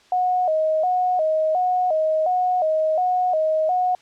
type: tone with vibrato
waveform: sine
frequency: 677 Hz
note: E5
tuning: 46 cents sharp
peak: -17 dBFS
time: 0.12-3.95 s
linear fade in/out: 2 ms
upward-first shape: square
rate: 1.4 Hz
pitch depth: 130 cents each way
effects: white hiss -54 dBFS RMS until 4.01 s + low-pass 5000 Hz 12 dB/octave